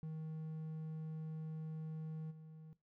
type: tone with level steps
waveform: triangle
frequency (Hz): 157.8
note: D#3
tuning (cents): +25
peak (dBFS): -40 / -50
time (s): 0.03-2.73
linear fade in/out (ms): 0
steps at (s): 2.3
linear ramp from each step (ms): 20
effects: noise-tail reverb RT60 0.2 s tail -17 dB re dry